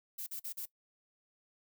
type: noise bursts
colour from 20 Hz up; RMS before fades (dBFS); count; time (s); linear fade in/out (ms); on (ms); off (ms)
violet; -41; 4; 0.18-0.658; 10; 88; 42
effects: noise-tail reverb RT60 0.1 s tail -19 dB re dry